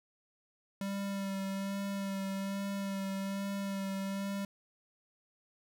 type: tone with vibrato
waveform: square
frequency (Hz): 196.2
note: G3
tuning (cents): +2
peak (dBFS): -35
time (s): 0.81-4.45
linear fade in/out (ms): 2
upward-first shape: sine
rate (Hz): 1.2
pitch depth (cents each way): 19
effects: none